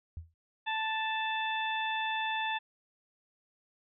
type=tone with exponential decay; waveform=sine; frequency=82.41 Hz; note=E2; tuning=in tune; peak=-34 dBFS; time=0.17-0.34 s; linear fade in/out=0 ms; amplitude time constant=35 ms
type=harmonic tone; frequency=880 Hz; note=A5; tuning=in tune; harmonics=1 / 2 / 3 / 4; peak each=-33 / -36 / -38 / -39 dBFS; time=0.66-2.59 s; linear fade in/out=20 ms
effects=none